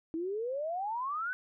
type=exponential sweep; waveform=sine; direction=up; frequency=315.5 to 1539 Hz; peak=-32 dBFS; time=0.14-1.33 s; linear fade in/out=0 ms; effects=none